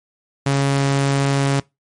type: tone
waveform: sawtooth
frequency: 138.59 Hz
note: C#3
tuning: in tune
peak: -11 dBFS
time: 0.46-1.6 s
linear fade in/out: 5 ms
effects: noise-tail reverb RT60 0.2 s tail -22 dB re dry + MP3 48 kbps